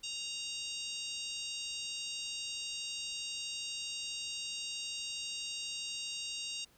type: harmonic tone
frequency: 932.3 Hz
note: A#5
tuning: in tune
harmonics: 3 / 4 / 5 / 6 / 7 / 8 / 9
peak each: -42 / -44 / -46 / -48 / -49 / -50 / -51 dBFS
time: 0.03-6.65 s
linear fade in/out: 10 ms
effects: pink hiss -66 dBFS RMS until 6.77 s